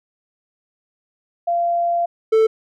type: tone pair in turn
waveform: sine / triangle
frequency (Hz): 689 / 442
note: F5 / A4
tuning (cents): -24 / +8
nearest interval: minor sixth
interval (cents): 768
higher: first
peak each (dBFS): -16 / -9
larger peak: second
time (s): 1.47-2.06 / 2.32-2.47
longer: first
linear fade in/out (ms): 10
effects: none